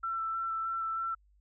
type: tone with vibrato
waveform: sine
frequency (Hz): 1337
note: E6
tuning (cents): +24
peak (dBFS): -31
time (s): 0.03-1.15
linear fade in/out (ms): 10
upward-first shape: square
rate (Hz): 3.2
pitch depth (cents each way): 11
effects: added 50 Hz sine -62 dBFS peak until 1.4 s